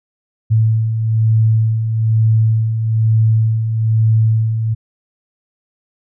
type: beating tone pair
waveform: sine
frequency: 110.1 / 111.2 Hz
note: A2 / A2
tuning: +2 / +19 cents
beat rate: 1.1 Hz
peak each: -20 / -11 dBFS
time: 0.5-4.75 s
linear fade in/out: 20 ms
effects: none